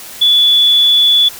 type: tone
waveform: sine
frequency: 3439 Hz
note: A7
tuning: 40 cents flat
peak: -6 dBFS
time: 0.21-1.29 s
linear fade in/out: 10 ms
effects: white hiss -31 dBFS RMS until 1.39 s